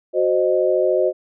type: chord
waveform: sine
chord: C diminished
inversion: second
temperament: equal with one note detuned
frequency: 370 / 523.3 / 617.2 Hz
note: Gb4 / C5 / Eb5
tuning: 0 / 0 / -14 cents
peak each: -19 dBFS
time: 0.13-1.13 s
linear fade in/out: 50 ms
effects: none